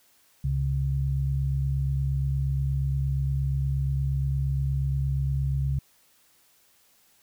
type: tone pair together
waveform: sine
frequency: 68.5 / 137 Hz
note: C#2 / C#3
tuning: -20 / -20 cents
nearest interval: octave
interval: 1200 cents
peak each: -27 / -25 dBFS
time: 0.44-5.79 s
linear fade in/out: 5 ms
effects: white hiss -62 dBFS RMS until 7.22 s